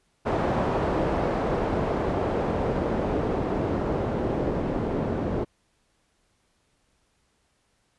white noise with low-pass filter sweep, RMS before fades -26 dBFS, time 0.25-5.45 s, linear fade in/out 20 ms, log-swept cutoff 680 to 410 Hz, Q 0.91, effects pink hiss -69 dBFS RMS until 7.98 s + resampled to 24000 Hz

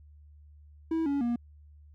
triangle tone with pitch steps, 324.8 / 282.1 / 238 Hz, E4 / C#4 / A#3, -26 / +30 / +36 cents, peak -24 dBFS, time 0.91-1.36 s, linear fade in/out 5 ms, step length 150 ms, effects added 74 Hz sine -51 dBFS peak until 1.94 s

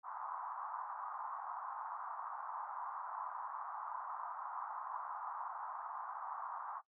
white band-pass noise, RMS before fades -45 dBFS, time 0.03-6.82 s, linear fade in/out 50 ms, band 820 to 1200 Hz, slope 48 dB/octave, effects noise-tail reverb RT60 0.1 s tail -17 dB re dry

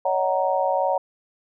sine chord, D# minor seventh, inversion third, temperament just, 560 / 622.3 / 746.7 / 933.4 Hz, C#5 / D#5 / F#5 / A#5, +18 / 0 / +16 / +2 cents, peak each -23 / -28 / -24 / -25 dBFS, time 0.05-0.98 s, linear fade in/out 5 ms, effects none

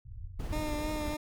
pink low-pass noise, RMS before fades -42 dBFS, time 0.05-0.63 s, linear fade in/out 10 ms, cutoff 110 Hz, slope 48 dB/octave
brown noise with tremolo, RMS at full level -36 dBFS, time 0.39-1.15 s, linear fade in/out 10 ms, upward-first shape sine, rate 18 Hz, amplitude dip 25%
20% pulse tone with vibrato, 302.7 Hz, D#4, 48 cents flat, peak -29 dBFS, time 0.52-1.17 s, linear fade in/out 10 ms, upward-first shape triangle, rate 3.2 Hz, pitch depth 30 cents each way
effects none

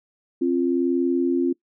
sine tone pair together, 265.9 / 346.7 Hz, C4 / F4, +28 / -13 cents, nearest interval perfect fourth, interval 459 cents, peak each -21 dBFS, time 0.41-1.53 s, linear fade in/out 10 ms, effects noise-tail reverb RT60 0.1 s tail -22 dB re dry

